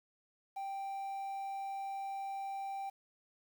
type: tone with quantisation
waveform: triangle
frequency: 784 Hz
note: G5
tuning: in tune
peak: -36 dBFS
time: 0.56-2.9 s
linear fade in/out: 10 ms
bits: 10
effects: none